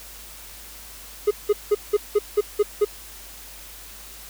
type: tone bursts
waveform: triangle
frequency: 415.3 Hz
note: G#4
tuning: in tune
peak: -12 dBFS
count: 8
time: 1.27-2.85 s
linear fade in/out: 10 ms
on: 40 ms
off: 180 ms
effects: added 50 Hz sine -47 dBFS peak until 4.29 s + white hiss -42 dBFS RMS until 4.29 s